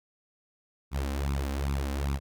sawtooth tone with flanger, 69.3 Hz, C#2, in tune, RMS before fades -30 dBFS, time 0.91-2.2 s, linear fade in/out 50 ms, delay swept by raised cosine 0.79 to 3.89 ms, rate 2.5 Hz, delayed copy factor +0.75, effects none

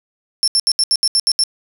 35% pulse tone bursts, 5380 Hz, E8, 34 cents sharp, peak -9 dBFS, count 9, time 0.43-1.437 s, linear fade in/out 0 ms, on 47 ms, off 73 ms, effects none

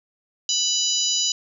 harmonic tone with a mistuned harmonic, 987.8 Hz, B5, in tune, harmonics 3 / 4 / 5 / 6 / 7, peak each -26 / -26 / -26 / -26 / -26 dBFS, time 0.49-1.32 s, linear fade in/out 2 ms, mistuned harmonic 7, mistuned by -20 cents, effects none

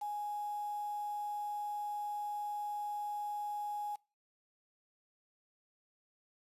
sine tone with quantisation, 830.6 Hz, G#5, in tune, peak -36 dBFS, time 0.01-3.96 s, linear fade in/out 10 ms, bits 9, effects noise-tail reverb RT60 0.3 s tail -23 dB re dry + resampled to 32000 Hz

